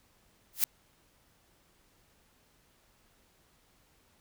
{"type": "noise with exponential growth", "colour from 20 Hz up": "blue", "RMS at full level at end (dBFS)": -22, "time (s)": [0.53, 0.64], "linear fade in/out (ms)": 0, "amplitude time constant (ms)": 22, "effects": ["pink hiss -67 dBFS RMS until 4.2 s"]}